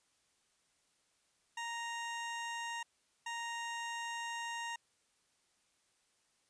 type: tone bursts at uneven times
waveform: 20% pulse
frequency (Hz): 932.3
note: A#5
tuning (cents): 0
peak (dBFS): -34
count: 2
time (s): 1.57-2.83 / 3.26-4.76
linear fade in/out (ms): 5
effects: white hiss -75 dBFS RMS until 6.49 s + resampled to 22050 Hz